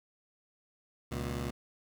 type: tone pair together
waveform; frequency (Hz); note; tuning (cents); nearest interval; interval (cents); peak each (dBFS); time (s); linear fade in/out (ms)
15% pulse; 69.84 / 120; C#2 / B2; +14 / -49; major sixth; 937; -30 / -31; 1.11-1.51; 10
effects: 10-bit